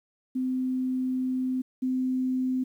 sine tone pair in turn, 257.1 / 257.1 Hz, C4 / C4, -30 / -30 cents, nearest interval unison, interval 0 cents, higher neither, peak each -25 / -24 dBFS, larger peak second, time 0.35-1.62 / 1.82-2.64 s, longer first, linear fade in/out 10 ms, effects 10-bit

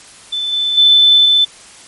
sine tone with level steps, 3519 Hz, A7, in tune, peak -16 / -13 / -5 / -7 dBFS, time 0.32-1.45 s, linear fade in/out 10 ms, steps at 0.52 / 0.77 / 1.25 s, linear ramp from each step 10 ms, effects white hiss -39 dBFS RMS until 1.87 s + MP3 48 kbps

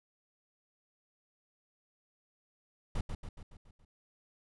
brown noise with echo, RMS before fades -32 dBFS, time 2.95-3.01 s, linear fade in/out 5 ms, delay 140 ms, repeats 6, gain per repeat -5 dB, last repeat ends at 3.85 s, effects resampled to 24000 Hz

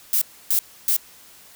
violet noise bursts, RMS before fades -19 dBFS, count 3, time 0.13-0.965 s, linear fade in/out 0 ms, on 85 ms, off 290 ms, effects white hiss -48 dBFS RMS until 1.55 s

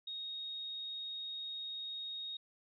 sine tone, 3739 Hz, A#7, 4 cents sharp, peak -40 dBFS, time 0.07-2.37 s, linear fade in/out 5 ms, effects none

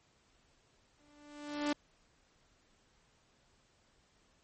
sawtooth tone with exponential growth, 293.7 Hz, D4, in tune, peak -25 dBFS, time 0.99-1.73 s, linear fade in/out 5 ms, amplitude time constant 160 ms, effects pink hiss -70 dBFS RMS until 4.43 s + MP3 32 kbps

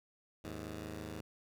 10% pulse tone pair together, 78.8 / 104.97 Hz, D#2 / G#2, +23 / +19 cents, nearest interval perfect fourth, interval 496 cents, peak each -37 / -38 dBFS, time 0.44-1.21 s, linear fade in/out 5 ms, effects none

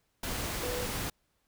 sine tone in noise, 493.9 Hz, B4, in tune, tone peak -35 dBFS, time 0.63-0.86 s, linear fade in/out 5 ms, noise pink, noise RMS -35 dBFS, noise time 0.23-1.1 s, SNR -3 dB, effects pink hiss -75 dBFS RMS until 1.47 s

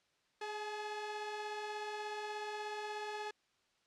sawtooth tone pair together, 418.7 / 854 Hz, G#4 / G#5, +14 / +48 cents, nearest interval octave, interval 1234 cents, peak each -39 / -39 dBFS, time 0.41-3.31 s, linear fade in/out 5 ms, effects white hiss -75 dBFS RMS until 3.86 s + low-pass 5000 Hz 12 dB/octave

